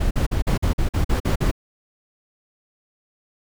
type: noise bursts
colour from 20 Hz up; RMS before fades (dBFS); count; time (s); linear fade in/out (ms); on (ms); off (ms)
brown; -19; 10; 0-1.514; 10; 110; 46
effects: none